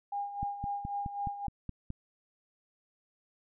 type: tone with tremolo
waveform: sine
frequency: 809 Hz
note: G#5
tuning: 46 cents flat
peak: -31 dBFS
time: 0.12-1.47 s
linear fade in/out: 5 ms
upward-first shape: sine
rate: 3.8 Hz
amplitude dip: 65%
type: click train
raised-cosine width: 5 ms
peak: -25 dBFS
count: 8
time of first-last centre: 0.43-1.904 s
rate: 4.75 Hz
effects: none